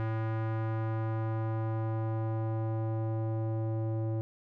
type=tone with low-pass filter sweep; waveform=square; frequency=111.2 Hz; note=A2; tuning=19 cents sharp; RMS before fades=-32 dBFS; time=0-4.21 s; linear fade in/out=0 ms; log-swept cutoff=1600 to 550 Hz; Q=1.2; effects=none